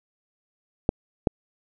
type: clicks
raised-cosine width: 2 ms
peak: -5 dBFS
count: 2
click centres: 0.891 / 1.272 s
effects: none